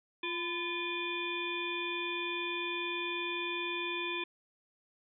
harmonic tone with a mistuned harmonic, 348.4 Hz, F4, 4 cents flat, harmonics 1 / 3 / 5 / 7 / 9 / 10, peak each -39 / -41 / -45 / -37 / -48 / -41 dBFS, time 0.23-4.24 s, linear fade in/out 5 ms, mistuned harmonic 3, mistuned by -64 cents, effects none

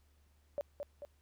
sine tone with echo, 577 Hz, D5, 31 cents flat, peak -33 dBFS, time 0.58-0.61 s, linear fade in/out 0 ms, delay 220 ms, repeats 2, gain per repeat -5 dB, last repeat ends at 1.05 s, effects added 73 Hz sine -66 dBFS peak until 1.21 s + pink hiss -75 dBFS RMS until 1.21 s

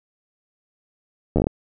slowing click train, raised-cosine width 2 ms, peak -6 dBFS, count 7, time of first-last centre 1.36-1.469 s, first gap 11 ms, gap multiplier 1.2, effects none

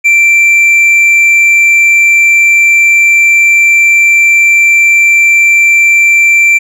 sine tone with hard clipping, 2349 Hz, D7, in tune, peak -4 dBFS, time 0.04-6.59 s, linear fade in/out 20 ms, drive 3 dB, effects none

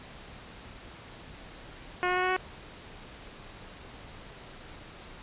10% pulse tone with pitch steps, 360.4 / 363.1 / 365.9 / 368.6 / 371.4 Hz, F#4 / F#4 / F#4 / F#4 / F#4, -45 / -33 / -19 / -7 / +7 cents, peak -17 dBFS, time 2.03-2.365 s, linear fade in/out 0 ms, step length 67 ms, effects pink hiss -47 dBFS RMS until 5.22 s + resampled to 8000 Hz

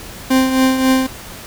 40% pulse tone with tremolo, 261.6 Hz, C4, in tune, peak -8 dBFS, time 0.3-1.07 s, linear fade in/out 10 ms, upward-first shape triangle, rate 3.7 Hz, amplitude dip 60%, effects pink hiss -33 dBFS RMS until 1.46 s

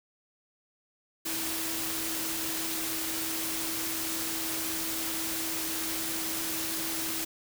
sine tone in noise, 324.2 Hz, E4, 29 cents flat, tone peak -39 dBFS, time 1.25-7.25 s, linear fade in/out 10 ms, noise white, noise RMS -33 dBFS, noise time 1.25-7.25 s, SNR -9 dB, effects none

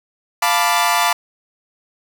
sawtooth chord, B half-diminished seventh, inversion second, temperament equal, 698.5 / 880 / 987.8 / 1174.7 Hz, F5 / A5 / B5 / D6, 0 / 0 / 0 / 0 cents, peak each -16 dBFS, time 0.42-1.13 s, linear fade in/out 5 ms, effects none

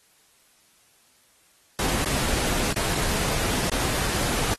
pink noise with dropouts, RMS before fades -26 dBFS, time 1.79-4.54 s, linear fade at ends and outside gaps 1 ms, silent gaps 2.044-2.058 / 2.729-2.761 / 2.949-2.954 / 3.698-3.717 s, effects white hiss -60 dBFS RMS until 4.58 s + AAC 32 kbps

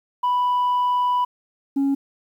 sine tone pair in turn, 987.8 / 276.2 Hz, B5 / C#4, 0 / -6 cents, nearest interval octave + minor seventh, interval 2206 cents, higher first, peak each -15 dBFS, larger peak neither, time 0.23-1.25 / 1.76-1.95 s, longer first, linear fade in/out 10 ms, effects tanh soft clip ceiling -16 dBFS + 9-bit

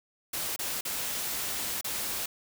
white noise with dropouts, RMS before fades -33 dBFS, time 0.33-2.26 s, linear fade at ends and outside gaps 5 ms, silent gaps 0.562-0.59 / 0.81-0.851 / 1.812-1.844 s, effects none

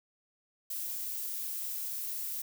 violet noise, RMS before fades -37 dBFS, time 0.7-2.42 s, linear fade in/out 5 ms, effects none

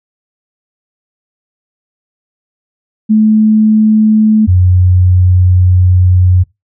sine tone pair in turn, 216.3 / 90.94 Hz, A3 / F#2, -29 / -29 cents, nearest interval octave + minor third, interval 1500 cents, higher first, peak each -4 dBFS, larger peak neither, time 3.09-4.47 / 4.47-6.44 s, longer second, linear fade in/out 20 ms, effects noise-tail reverb RT60 0.2 s tail -22 dB re dry

